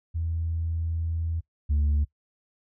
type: tone pair in turn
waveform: sine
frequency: 82.41 / 73.42 Hz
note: E2 / D2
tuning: 0 / 0 cents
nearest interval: major second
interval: 200 cents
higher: first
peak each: -25 / -18 dBFS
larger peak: second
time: 0.14-1.41 / 1.69-2.05 s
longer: first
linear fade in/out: 20 ms
effects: noise-tail reverb RT60 0.1 s tail -21 dB re dry + tanh soft clip ceiling -19 dBFS